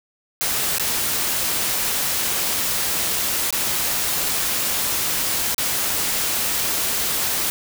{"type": "noise with dropouts", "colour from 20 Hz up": "white", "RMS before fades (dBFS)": -22, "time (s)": [0.41, 7.5], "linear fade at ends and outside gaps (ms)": 0, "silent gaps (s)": [[0.783, 0.797], [3.506, 3.526], [5.545, 5.581]], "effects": []}